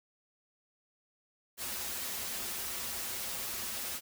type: noise with comb filter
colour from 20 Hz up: white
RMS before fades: -38 dBFS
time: 1.57-4.01 s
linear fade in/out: 50 ms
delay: 6.7 ms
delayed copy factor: -0.7
effects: none